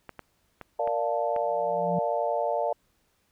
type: clicks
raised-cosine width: 0.5 ms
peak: -24 dBFS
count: 5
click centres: 0.093 / 0.193 / 0.613 / 0.875 / 1.363 s
type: chord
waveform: sine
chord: Bb major seventh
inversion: none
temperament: equal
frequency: 466.2 / 587.3 / 698.5 / 880 Hz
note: Bb4 / D5 / F5 / A5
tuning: 0 / 0 / 0 / 0 cents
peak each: -32 / -28 / -29 / -32 dBFS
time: 0.79-2.73 s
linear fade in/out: 5 ms
type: tone with exponential growth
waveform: sine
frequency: 174.61 Hz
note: F3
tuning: in tune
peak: -25 dBFS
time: 1.39-1.99 s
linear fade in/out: 5 ms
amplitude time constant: 130 ms
effects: pink hiss -70 dBFS RMS until 3.31 s